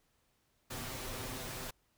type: noise with comb filter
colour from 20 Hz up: pink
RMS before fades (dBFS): -42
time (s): 0.7-1.71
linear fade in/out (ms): 10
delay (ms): 7.8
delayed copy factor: +0.65
effects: pink hiss -75 dBFS RMS until 1.97 s